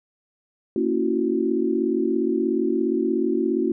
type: chord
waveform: sine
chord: F# dominant seventh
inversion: first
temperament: just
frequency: 231.2 / 277.5 / 333 / 370 Hz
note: A#3 / C#4 / E4 / F#4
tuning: -14 / +2 / +18 / 0 cents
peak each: -26 / -26 / -24 / -24 dBFS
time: 0.76-3.72 s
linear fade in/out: 2 ms
effects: none